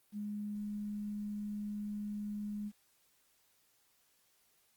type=tone with quantisation; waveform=sine; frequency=207.7 Hz; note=G#3; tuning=in tune; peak=-37 dBFS; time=0.12-2.72 s; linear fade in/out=50 ms; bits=11; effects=white hiss -72 dBFS RMS until 4.76 s + Opus 32 kbps